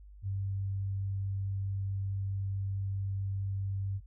sine tone, 97.7 Hz, G2, 5 cents flat, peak -31 dBFS, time 0.22-4.01 s, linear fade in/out 50 ms, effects added 50 Hz sine -49 dBFS peak until 4.06 s

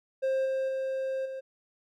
triangle tone with level steps, 530 Hz, C5, 22 cents sharp, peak -23 / -25 / -27 / -33 dBFS, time 0.22-1.41 s, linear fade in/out 20 ms, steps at 0.45 / 0.68 / 1.25 s, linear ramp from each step 10 ms, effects none

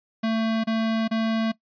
square tone bursts, 223.5 Hz, A3, 27 cents sharp, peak -22 dBFS, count 3, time 0.23-1.52 s, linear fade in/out 10 ms, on 410 ms, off 30 ms, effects noise-tail reverb RT60 0.1 s tail -19 dB re dry + resampled to 11025 Hz

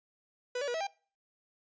45% pulse tone with pitch steps, 494.7 / 571 / 483.2 / 648 / 795 Hz, B4 / D5 / B4 / E5 / G5, +3 / -49 / -38 / -30 / +24 cents, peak -32 dBFS, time 0.55-0.87 s, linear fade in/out 5 ms, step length 64 ms, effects noise-tail reverb RT60 0.4 s tail -23 dB re dry + resampled to 16000 Hz

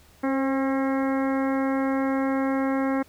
harmonic tone with a mistuned harmonic, 269.6 Hz, C#4, 48 cents flat, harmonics 1 / 2 / 3 / 4 / 5 / 6 / 7 / 8, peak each -23 / -29 / -33 / -35 / -37 / -39 / -40 / -41 dBFS, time 0.23-3.03 s, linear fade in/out 10 ms, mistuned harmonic 2, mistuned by -20 cents, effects added 76 Hz sine -56 dBFS peak until 3.08 s + pink hiss -56 dBFS RMS until 3.08 s

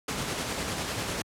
pink noise with tremolo, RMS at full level -30 dBFS, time 0.08-1.22 s, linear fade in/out 5 ms, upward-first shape square, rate 10 Hz, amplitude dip 25%, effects high-pass 80 Hz 12 dB/octave + low-pass 10000 Hz 12 dB/octave

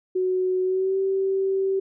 sine tone with pitch glide, 370 to 385.9 Hz, F#4 to G4, 0 to -27 cents, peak -20 dBFS, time 0.15-1.8 s, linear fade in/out 10 ms, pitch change +73 cents, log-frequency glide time 0.63-0.98 s, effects none

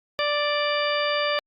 harmonic tone with a mistuned harmonic, 587.3 Hz, D5, in tune, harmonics 1 / 2 / 3 / 4 / 5 / 6 / 8, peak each -25 / -28 / -30 / -31 / -32 / -33 / -34 dBFS, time 0.19-1.39 s, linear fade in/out 0 ms, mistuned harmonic 6, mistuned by +22 cents, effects Opus 48 kbps

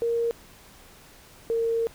sine tone pair in turn, 466.2 / 458.5 Hz, A#4 / A#4, 0 / -29 cents, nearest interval unison, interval 29 cents, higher first, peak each -22 dBFS, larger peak neither, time 0.02-0.31 / 1.5-1.87 s, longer second, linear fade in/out 0 ms, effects pink hiss -51 dBFS RMS until 1.94 s

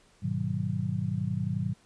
sine chord, G# minor seventh, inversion none, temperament just, 103.83 / 124.59 / 155.74 / 186.89 Hz, G#2 / B2 / D#3 / F#3, 0 / +16 / +2 / +18 cents, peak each -33 dBFS, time 0.22-1.74 s, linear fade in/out 20 ms, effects pink hiss -62 dBFS RMS until 1.85 s + resampled to 22050 Hz

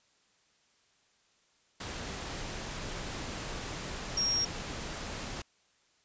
sine tone in noise, 5588 Hz, F8, in tune, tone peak -27 dBFS, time 4.17-4.45 s, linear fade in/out 5 ms, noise pink, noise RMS -39 dBFS, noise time 1.8-5.42 s, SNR +9 dB, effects white hiss -69 dBFS RMS until 6.04 s + resampled to 16000 Hz

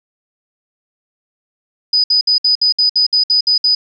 sine tone bursts, 4978 Hz, D#8, in tune, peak -9 dBFS, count 11, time 1.93-3.75 s, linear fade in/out 5 ms, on 110 ms, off 61 ms, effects none

